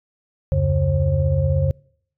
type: tone cluster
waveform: sine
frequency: 74.1 / 90.2 / 140 / 536 Hz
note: D2 / F#2 / C#3 / C5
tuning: +16 / -44 / +18 / +42 cents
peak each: -24 / -19 / -19 / -24 dBFS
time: 0.52-1.71 s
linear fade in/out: 0 ms
effects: noise-tail reverb RT60 0.6 s tail -25 dB re dry + tanh soft clip ceiling -6 dBFS